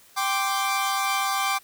sawtooth chord, G suspended fourth, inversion none, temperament equal, 784 / 1046.5 / 1174.7 Hz, G5 / C6 / D6, 0 / 0 / 0 cents, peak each -23 / -27 / -22 dBFS, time 0.16-1.59 s, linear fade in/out 20 ms, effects white hiss -54 dBFS RMS until 1.63 s

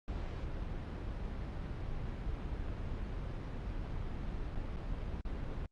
brown noise with dropouts, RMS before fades -39 dBFS, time 0.08-5.66 s, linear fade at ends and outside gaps 1 ms, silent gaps 4.549-4.555 / 4.761-4.769 / 5.211-5.251 s, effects low-pass 4000 Hz 12 dB/octave + Opus 48 kbps

